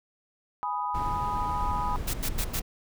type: chord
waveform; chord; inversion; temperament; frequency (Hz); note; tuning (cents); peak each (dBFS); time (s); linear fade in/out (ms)
sine; G# minor; none; equal; 830.6 / 987.8 / 1244.5; G#5 / B5 / D#6; 0 / 0 / 0; -33 / -30 / -34; 0.63-1.96; 0
type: noise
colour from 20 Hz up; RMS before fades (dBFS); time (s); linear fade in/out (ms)
brown; -32; 0.94-2.62; 10
type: noise bursts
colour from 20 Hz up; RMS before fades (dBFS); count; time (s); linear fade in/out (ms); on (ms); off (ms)
white; -32; 4; 2.07-2.6; 10; 68; 86
effects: none